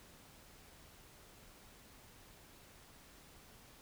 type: silence
effects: pink hiss -60 dBFS RMS until 3.81 s